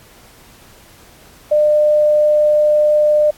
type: tone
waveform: sine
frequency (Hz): 601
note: D5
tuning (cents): +40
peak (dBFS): -9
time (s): 1.51-3.31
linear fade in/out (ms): 10
effects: pink hiss -45 dBFS RMS until 3.37 s + AAC 64 kbps